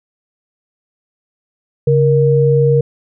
sine tone pair together, 139.46 / 469.1 Hz, C#3 / A#4, +11 / +11 cents, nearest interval octave + major sixth, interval 2100 cents, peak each -11 dBFS, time 1.87-2.81 s, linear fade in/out 5 ms, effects none

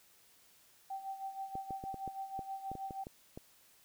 sine tone with tremolo, 777 Hz, G5, 16 cents flat, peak -37 dBFS, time 0.9-3.04 s, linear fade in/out 5 ms, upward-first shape sine, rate 6.3 Hz, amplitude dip 70%
clicks, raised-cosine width 2 ms, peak -31 dBFS, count 11, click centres 1.554 / 1.707 / 1.839 / 1.943 / 2.077 / 2.392 / 2.716 / 2.753 / 2.908 / 3.069 / 3.375 s
effects white hiss -65 dBFS RMS until 3.84 s

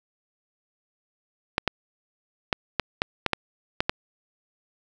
clicks, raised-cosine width 0.3 ms, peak -5 dBFS, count 9, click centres 1.581 / 1.677 / 2.528 / 2.797 / 3.019 / 3.263 / 3.333 / 3.805 / 3.895 s, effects none

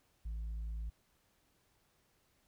sine tone, 55 Hz, A1, in tune, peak -35 dBFS, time 0.25-0.9 s, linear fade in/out 10 ms, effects tanh soft clip ceiling -37 dBFS + pink hiss -74 dBFS RMS until 2.47 s

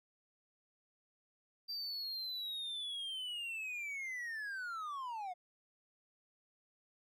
triangle linear sweep, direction down, 4715 to 698.5 Hz, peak -38 dBFS, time 1.68-5.34 s, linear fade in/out 20 ms, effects none

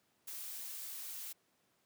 blue noise, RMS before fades -45 dBFS, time 0.27-1.33 s, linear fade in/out 10 ms, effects pink hiss -75 dBFS RMS until 1.85 s + high-pass 150 Hz 12 dB/octave

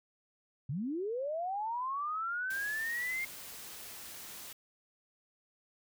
sine linear sweep, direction up, 120.2 to 2131 Hz, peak -33 dBFS, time 0.69-3.25 s, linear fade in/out 5 ms
white noise, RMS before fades -47 dBFS, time 2.5-4.53 s, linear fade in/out 5 ms
effects none

